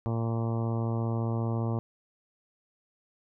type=harmonic tone; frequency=114.7 Hz; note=A#2; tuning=28 cents flat; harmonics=1 / 2 / 3 / 4 / 5 / 6 / 7 / 8 / 9 / 10; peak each=-28 / -34 / -38 / -40 / -42 / -44 / -45 / -46 / -47 / -48 dBFS; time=0.06-1.79 s; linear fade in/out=0 ms; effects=none